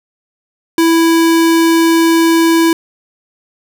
square tone, 330 Hz, E4, 2 cents sharp, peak -8 dBFS, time 0.78-2.73 s, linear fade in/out 2 ms, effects none

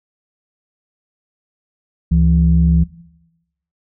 sine tone pair together, 70.09 / 166.7 Hz, C#2 / E3, +20 / +20 cents, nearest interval octave + minor third, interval 1500 cents, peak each -12 dBFS, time 2.11-2.84 s, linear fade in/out 10 ms, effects noise-tail reverb RT60 0.9 s tail -19 dB re dry + tanh soft clip ceiling -2 dBFS

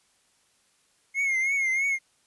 triangle tone with vibrato, 2148 Hz, C7, 45 cents sharp, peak -21 dBFS, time 1.14-1.99 s, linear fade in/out 50 ms, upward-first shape triangle, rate 3.1 Hz, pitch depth 79 cents each way, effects white hiss -66 dBFS RMS until 2.26 s + resampled to 24000 Hz

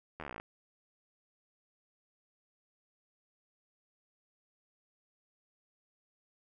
slowing click train, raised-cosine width 0.5 ms, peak -27 dBFS, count 14, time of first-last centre 0.2-0.4 s, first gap 12 ms, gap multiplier 1.04, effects none

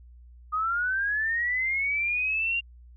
sine linear sweep, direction up, 1229 to 2794 Hz, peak -24 dBFS, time 0.52-2.61 s, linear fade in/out 20 ms, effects added 60 Hz sine -47 dBFS peak until 2.96 s

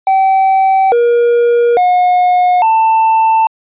triangle tone with pitch steps, 769 / 475.1 / 722 / 890 Hz, G5 / A#4 / F#5 / A5, -33 / +33 / -43 / +20 cents, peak -5 dBFS, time 0.07-3.47 s, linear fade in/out 2 ms, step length 850 ms, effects resampled to 8000 Hz

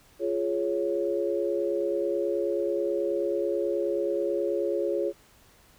sine chord, Db major, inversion first, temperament just, 346.5 / 415.8 / 554.4 Hz, F4 / Ab4 / Db5, -14 / +2 / 0 cents, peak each -29 dBFS, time 0.19-5.13 s, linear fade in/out 50 ms, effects pink hiss -58 dBFS RMS until 5.78 s

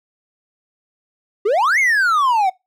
triangle exponential two-way sweep, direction up then down, 380 to 2217 to 725 Hz, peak -11 dBFS, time 1.45-2.5 s, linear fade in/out 10 ms, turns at 1.79 s, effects noise-tail reverb RT60 0.2 s tail -23 dB re dry

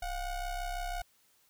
square ring-modulated tone, 370 Hz, F#4, in tune, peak -32 dBFS, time 0.02-1.02 s, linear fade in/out 5 ms, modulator 337 Hz, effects white hiss -68 dBFS RMS until 1.49 s

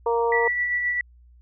harmonic tone, 233.1 Hz, A#3, in tune, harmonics 2 / 3 / 4 / 5, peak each -21 / -33 / -24 / -34 dBFS, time 0.06-0.48 s, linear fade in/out 5 ms
sine tone with tremolo, 1956 Hz, B6, 17 cents flat, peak -20 dBFS, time 0.32-1.01 s, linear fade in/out 2 ms, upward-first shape sine, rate 7.6 Hz, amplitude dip 35%
effects added 60 Hz sine -49 dBFS peak until 1.41 s

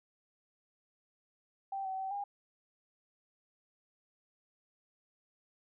sine tone with pitch steps, 781 / 761 / 767 / 808 Hz, G5 / F#5 / G5 / G#5, -7 / +48 / -38 / -48 cents, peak -35 dBFS, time 1.72-2.24 s, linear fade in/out 5 ms, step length 130 ms, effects none

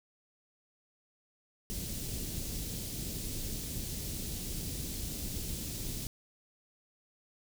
pink band-stop noise, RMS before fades -38 dBFS, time 1.7-6.07 s, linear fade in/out 0 ms, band 290 to 4600 Hz, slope 12 dB/octave, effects none

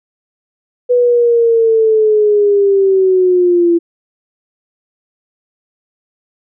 sine linear sweep, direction down, 493.9 to 337.5 Hz, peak -7 dBFS, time 0.89-3.79 s, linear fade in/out 20 ms, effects none

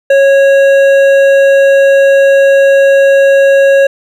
triangle tone with hard clipping, 550 Hz, C#5, 14 cents flat, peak -5 dBFS, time 0.1-3.87 s, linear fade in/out 5 ms, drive 13 dB, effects none

